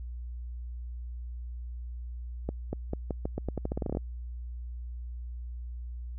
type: accelerating click train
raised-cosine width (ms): 2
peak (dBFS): -18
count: 17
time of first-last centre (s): 2.49-3.971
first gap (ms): 240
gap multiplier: 0.85
effects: added 60 Hz sine -36 dBFS peak until 6.18 s